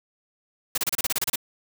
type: noise bursts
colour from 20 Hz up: white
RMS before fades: -24 dBFS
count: 11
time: 0.75-1.358 s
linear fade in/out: 5 ms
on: 28 ms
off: 30 ms
effects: none